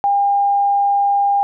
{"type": "tone", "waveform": "sine", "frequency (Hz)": 804, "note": "G5", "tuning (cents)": 44, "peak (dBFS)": -12, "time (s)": [0.04, 1.43], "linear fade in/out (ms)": 0, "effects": []}